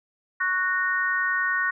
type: harmonic tone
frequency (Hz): 370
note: F#4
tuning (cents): 0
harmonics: 3 / 4 / 5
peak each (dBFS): -29 / -25 / -25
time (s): 0.4-1.71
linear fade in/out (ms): 10
effects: none